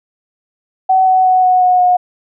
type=tone with pitch steps; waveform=sine; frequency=755 / 748.5 / 742 / 735.6 / 729.3 / 723 Hz; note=F#5 / F#5 / F#5 / F#5 / F#5 / F#5; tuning=+35 / +20 / +5 / -10 / -25 / -40 cents; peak=-7 dBFS; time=0.89-1.97 s; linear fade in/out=10 ms; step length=180 ms; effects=none